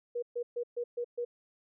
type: tone bursts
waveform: sine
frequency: 480 Hz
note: B4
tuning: 49 cents flat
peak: -31 dBFS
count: 6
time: 0.15-1.25 s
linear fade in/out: 10 ms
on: 75 ms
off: 130 ms
effects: none